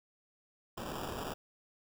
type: noise with sample-and-hold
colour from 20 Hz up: white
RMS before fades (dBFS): -40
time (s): 0.77-1.34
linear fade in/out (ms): 10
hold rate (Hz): 2100
effects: none